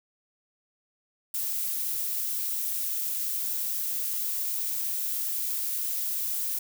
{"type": "noise", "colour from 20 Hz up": "violet", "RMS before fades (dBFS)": -30, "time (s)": [1.34, 6.59], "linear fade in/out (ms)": 5, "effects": []}